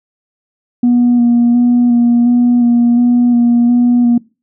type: tone with vibrato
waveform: sine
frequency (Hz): 240.4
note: B3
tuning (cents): -46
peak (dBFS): -5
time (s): 0.83-4.18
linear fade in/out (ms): 5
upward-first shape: square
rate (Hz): 1.4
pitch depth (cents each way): 16
effects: noise-tail reverb RT60 0.3 s tail -23 dB re dry + tanh soft clip ceiling -4 dBFS